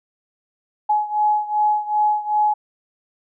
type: beating tone pair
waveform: sine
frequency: 843 / 845.6 Hz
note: G#5 / G#5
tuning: +26 / +31 cents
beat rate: 2.6 Hz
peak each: -18 / -21 dBFS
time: 0.89-2.54 s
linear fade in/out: 10 ms
effects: none